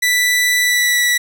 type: tone with pitch glide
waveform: sawtooth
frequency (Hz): 1975.5 to 1952.8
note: B6 to B6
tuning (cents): 0 to -20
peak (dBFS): -9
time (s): 0.02-1.18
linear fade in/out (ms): 10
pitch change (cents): -20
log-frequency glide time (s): 0.61-1.01
effects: none